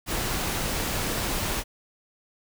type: noise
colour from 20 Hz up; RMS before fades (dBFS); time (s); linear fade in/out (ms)
pink; -28; 0.06-1.64; 50
effects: none